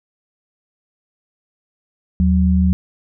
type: tone pair together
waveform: sine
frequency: 77.78 / 185 Hz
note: D#2 / F#3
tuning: 0 / 0 cents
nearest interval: octave + minor third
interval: 1500 cents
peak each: -14 / -14 dBFS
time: 2.2-2.73 s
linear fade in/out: 0 ms
effects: none